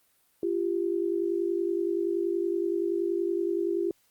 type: tone pair together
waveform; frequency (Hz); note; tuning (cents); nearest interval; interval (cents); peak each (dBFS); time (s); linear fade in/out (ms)
sine; 343 / 393.6; F4 / G4; -31 / +7; major second; 238; -27 / -29; 0.43-3.91; 2
effects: white hiss -67 dBFS RMS until 4.1 s + Opus 32 kbps